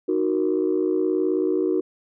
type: chord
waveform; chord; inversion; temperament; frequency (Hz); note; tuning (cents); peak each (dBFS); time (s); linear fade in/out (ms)
sine; D# minor; none; equal; 311.1 / 370 / 466.2; D#4 / F#4 / A#4; 0 / 0 / 0; -23 / -21 / -26; 0.08-1.81; 10
effects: tanh soft clip ceiling -12 dBFS